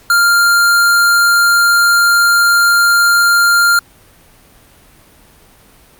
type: tone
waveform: square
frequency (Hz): 1396.9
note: F6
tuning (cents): 0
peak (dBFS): -8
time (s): 0.1-3.79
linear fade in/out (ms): 2
effects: pink hiss -45 dBFS RMS until 5.99 s + Opus 48 kbps